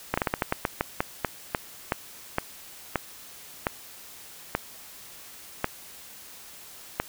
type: slowing click train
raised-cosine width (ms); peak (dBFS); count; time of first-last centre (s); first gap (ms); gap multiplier
0.5; -8; 19; 0.14-7; 35; 1.24
effects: white hiss -46 dBFS RMS until 7.08 s